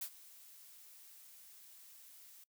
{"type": "noise with ADSR envelope", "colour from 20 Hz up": "blue", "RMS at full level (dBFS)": -40, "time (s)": [0.01, 2.44], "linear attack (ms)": 9, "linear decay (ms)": 72, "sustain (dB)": -18, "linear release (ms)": 5, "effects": ["noise-tail reverb RT60 0.1 s tail -23 dB re dry"]}